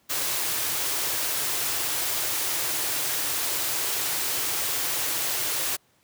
white band-stop noise, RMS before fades -27 dBFS, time 0.09-5.77 s, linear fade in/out 20 ms, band 160 to 270 Hz, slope 96 dB/octave, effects pink hiss -64 dBFS RMS until 6.03 s + high-pass 100 Hz 12 dB/octave

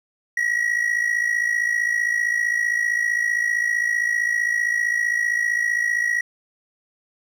triangle tone with amplitude modulation, 1915 Hz, A#6, 46 cents sharp, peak -14 dBFS, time 0.37-6.21 s, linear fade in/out 5 ms, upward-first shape sine, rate 55.4 Hz, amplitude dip 70%, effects none

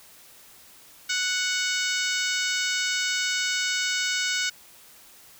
harmonic tone with a mistuned harmonic, 740 Hz, F#5, in tune, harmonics 2 / 3 / 4 / 5 / 6 / 7 / 8 / 9 / 10, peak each -29 / -31 / -32 / -33 / -34 / -34 / -35 / -36 / -36 dBFS, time 1.09-4.5 s, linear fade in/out 10 ms, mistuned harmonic 10, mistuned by +56 cents, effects white hiss -51 dBFS RMS until 5.39 s

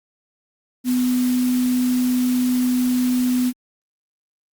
sine tone in noise, 250.1 Hz, B3, 22 cents sharp, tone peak -16 dBFS, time 0.84-3.53 s, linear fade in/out 50 ms, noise white, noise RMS -33 dBFS, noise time 0.84-3.53 s, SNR +14 dB, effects Opus 48 kbps

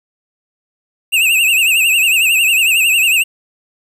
square tone with vibrato, 2661 Hz, E7, 16 cents sharp, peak -10 dBFS, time 1.12-3.24 s, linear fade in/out 20 ms, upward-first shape triangle, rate 11 Hz, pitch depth 130 cents each way, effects 8-bit

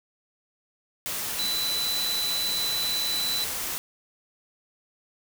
sine tone in noise, 3988 Hz, B7, 16 cents sharp, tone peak -26 dBFS, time 1.39-3.44 s, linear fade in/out 0 ms, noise white, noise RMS -31 dBFS, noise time 1.06-3.78 s, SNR +2 dB, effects none

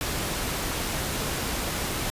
pink noise, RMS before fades -29 dBFS, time 0.01-2.1 s, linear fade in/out 0 ms, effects resampled to 32000 Hz

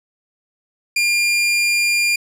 sawtooth tone, 2400 Hz, D7, 37 cents sharp, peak -11 dBFS, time 0.96-2.16 s, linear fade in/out 5 ms, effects low-pass 11000 Hz 12 dB/octave

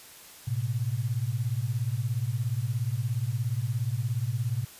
sine beating tone pair, 110 / 127 Hz, A2 / B2, 0 / +49 cents, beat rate 17 Hz, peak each -29 dBFS, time 0.47-4.65 s, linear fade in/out 10 ms, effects white hiss -49 dBFS RMS until 4.79 s + resampled to 32000 Hz

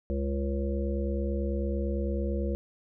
harmonic tone, 69 Hz, C#2, 7 cents flat, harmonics 1 / 3 / 5 / 7 / 8, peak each -29 / -34 / -36 / -37 / -38 dBFS, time 0.1-2.55 s, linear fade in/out 0 ms, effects none

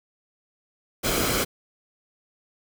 pink noise with comb filter, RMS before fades -24 dBFS, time 1.03-1.45 s, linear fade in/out 20 ms, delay 1.1 ms, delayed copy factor -0.5, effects none

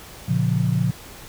sine chord, Bb minor, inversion none, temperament equal with one note detuned, 116.54 / 140.93 / 174.61 Hz, Bb2 / Db3 / F3, 0 / +29 / 0 cents, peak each -22 dBFS, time 0.28-0.91 s, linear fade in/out 10 ms, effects pink hiss -41 dBFS RMS until 1.28 s

